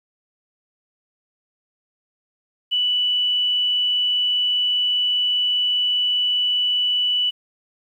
sine tone, 2965 Hz, F#7, 3 cents sharp, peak -17 dBFS, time 2.71-7.31 s, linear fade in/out 20 ms, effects 9-bit

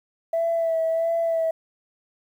sine tone with vibrato, 659.3 Hz, E5, in tune, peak -19 dBFS, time 0.33-1.51 s, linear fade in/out 5 ms, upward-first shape sine, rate 1.5 Hz, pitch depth 26 cents each way, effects tanh soft clip ceiling -16 dBFS + 9-bit

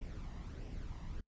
brown noise with flanger, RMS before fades -44 dBFS, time 0.01-1.21 s, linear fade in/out 10 ms, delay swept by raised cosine 0.36 to 1.05 ms, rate 1.5 Hz, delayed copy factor +0.5, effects noise-tail reverb RT60 0.1 s tail -23 dB re dry + resampled to 16000 Hz

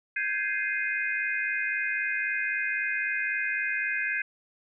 sine chord, Ab major seventh, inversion third, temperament equal with one note detuned, 1568 / 1671.8 / 2093 / 2489 Hz, G6 / Ab6 / C7 / Eb7, 0 / +11 / 0 / 0 cents, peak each -32 dBFS, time 0.16-4.22 s, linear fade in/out 5 ms, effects none

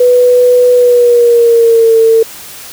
sine tone with pitch glide, 493.9 to 450.3 Hz, B4 to A4, 0 to +40 cents, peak -3 dBFS, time 0-2.23 s, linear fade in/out 5 ms, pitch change -160 cents, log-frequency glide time 0.74-1.97 s, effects white hiss -29 dBFS RMS until 2.72 s

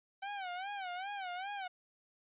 sawtooth tone with vibrato, 762 Hz, G5, 49 cents flat, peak -35 dBFS, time 0.22-1.68 s, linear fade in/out 10 ms, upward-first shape sine, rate 2.5 Hz, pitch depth 130 cents each way, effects resampled to 8000 Hz

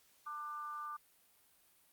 sine tone with amplitude modulation, 1190 Hz, D6, 22 cents sharp, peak -38 dBFS, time 0.26-0.97 s, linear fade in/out 10 ms, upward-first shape sine, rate 296 Hz, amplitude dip 65%, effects white hiss -69 dBFS RMS until 1.92 s + Opus 48 kbps

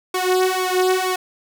sawtooth tone with flanger, 370 Hz, F#4, in tune, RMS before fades -19 dBFS, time 0.14-1.16 s, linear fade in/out 5 ms, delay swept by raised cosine 0.87 to 2.97 ms, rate 2.1 Hz, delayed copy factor +1, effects none

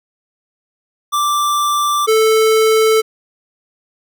square tone pair in turn, 1174.7 / 440 Hz, D6 / A4, 0 / 0 cents, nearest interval octave + perfect fourth, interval 1700 cents, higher first, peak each -14 / -10 dBFS, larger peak second, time 1.12-2.07 / 2.07-3.02 s, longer neither, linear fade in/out 20 ms, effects none

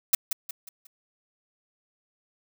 blue noise with echo, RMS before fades -18 dBFS, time 0.13-0.15 s, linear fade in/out 5 ms, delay 180 ms, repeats 4, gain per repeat -8 dB, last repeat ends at 0.87 s, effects none

